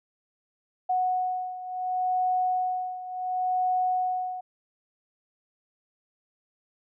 sine beating tone pair, 736 / 736.7 Hz, F#5 / F#5, -9 / -8 cents, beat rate 0.7 Hz, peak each -26 / -30 dBFS, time 0.89-4.41 s, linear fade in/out 10 ms, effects none

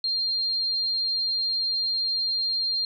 sine tone, 4197 Hz, C8, 5 cents sharp, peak -23 dBFS, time 0.04-2.85 s, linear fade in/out 2 ms, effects none

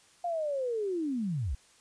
sine linear sweep, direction down, 710 to 51.91 Hz, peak -29 dBFS, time 0.24-1.55 s, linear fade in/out 5 ms, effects white hiss -61 dBFS RMS until 1.8 s + resampled to 22050 Hz

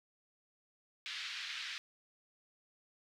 white band-pass noise, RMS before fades -43 dBFS, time 1.06-1.78 s, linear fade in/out 0 ms, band 1600 to 4200 Hz, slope 24 dB/octave, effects none

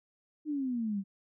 sine exponential sweep, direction down, 310.4 to 189.9 Hz, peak -30 dBFS, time 0.45-1.04 s, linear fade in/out 50 ms, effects none

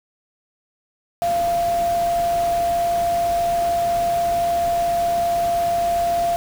sine tone in noise, 689 Hz, F5, 24 cents flat, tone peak -17 dBFS, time 1.22-6.36 s, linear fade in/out 0 ms, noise pink, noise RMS -33 dBFS, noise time 1.22-6.36 s, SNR +13 dB, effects none

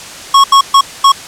square tone bursts at uneven times, 1100 Hz, C#6, 14 cents flat, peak -3 dBFS, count 4, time 0.34-0.44 / 0.52-0.61 / 0.74-0.81 / 1.04-1.12 s, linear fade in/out 5 ms, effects white hiss -28 dBFS RMS until 1.27 s + low-pass 8000 Hz 12 dB/octave

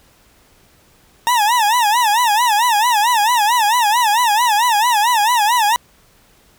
40% pulse tone with vibrato, 903 Hz, A5, 45 cents sharp, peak -11 dBFS, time 1.27-5.76 s, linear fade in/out 0 ms, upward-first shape sine, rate 4.5 Hz, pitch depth 170 cents each way, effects pink hiss -52 dBFS RMS until 6.58 s

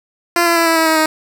10% pulse tone with pitch steps, 344.3 / 339 / 333.7 / 328.6 / 323.5 / 318.5 / 313.5 Hz, F4 / E4 / E4 / E4 / E4 / D#4 / D#4, -25 / +49 / +21 / -5 / -32 / +41 / +13 cents, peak -3 dBFS, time 0.36-1.06 s, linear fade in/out 2 ms, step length 100 ms, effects none

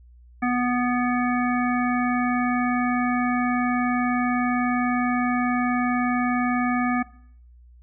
harmonic tone with a mistuned harmonic, 246.2 Hz, B3, 5 cents flat, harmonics 1 / 3 / 5 / 7 / 9, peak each -22 / -27 / -29 / -30 / -32 dBFS, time 0.42-7.03 s, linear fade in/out 10 ms, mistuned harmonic 9, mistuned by +19 cents, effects noise-tail reverb RT60 0.6 s tail -19 dB re dry + added 60 Hz sine -47 dBFS peak until 7.82 s

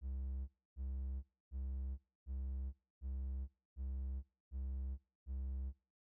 triangle tone bursts, 66.1 Hz, C2, 18 cents sharp, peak -38 dBFS, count 8, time 0.01-5.73 s, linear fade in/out 50 ms, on 470 ms, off 280 ms, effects noise-tail reverb RT60 0.4 s tail -20 dB re dry

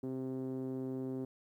5% pulse tone with low-pass filter, 130.81 Hz, C3, in tune, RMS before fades -39 dBFS, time 0.03-1.25 s, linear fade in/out 5 ms, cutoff 320 Hz, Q 3.5, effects 12-bit

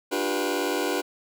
sawtooth chord, G dominant seventh, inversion second, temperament just, 294 / 352.8 / 392 / 490 Hz, D4 / F4 / G4 / B4, +2 / +18 / 0 / -14 cents, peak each -26 dBFS, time 0.11-1.02 s, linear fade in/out 20 ms, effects none

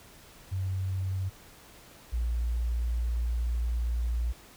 sine tone pair in turn, 94.4 / 58.7 Hz, F#2 / A#1, +35 / +13 cents, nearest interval minor sixth, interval 822 cents, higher first, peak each -28 / -26 dBFS, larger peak second, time 0.51-1.3 / 2.12-4.33 s, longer second, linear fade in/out 20 ms, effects pink hiss -53 dBFS RMS until 4.56 s

